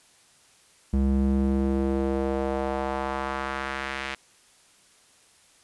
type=tone with band-pass filter sweep; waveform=square; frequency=67.3 Hz; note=C2; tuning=49 cents sharp; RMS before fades=-26 dBFS; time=0.93-4.15 s; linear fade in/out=5 ms; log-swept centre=150 to 2300 Hz; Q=1.4; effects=white hiss -58 dBFS RMS until 5.63 s + resampled to 24000 Hz